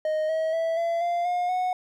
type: tone with pitch steps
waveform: triangle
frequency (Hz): 621 / 638.5 / 656.4 / 674.9 / 693.8 / 713.3 / 733.4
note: D#5 / D#5 / E5 / E5 / F5 / F5 / F#5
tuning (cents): -3 / +45 / -8 / +41 / -12 / +36 / -15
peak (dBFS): -21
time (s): 0.05-1.73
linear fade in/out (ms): 2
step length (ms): 240
effects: none